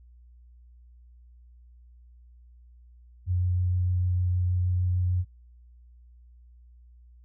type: tone with vibrato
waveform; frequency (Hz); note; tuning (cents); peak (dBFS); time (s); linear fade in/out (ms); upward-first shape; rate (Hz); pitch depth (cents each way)
sine; 90.1; F#2; -45; -22; 3.26-5.25; 50; triangle; 6.5; 12
effects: added 60 Hz sine -50 dBFS peak until 7.24 s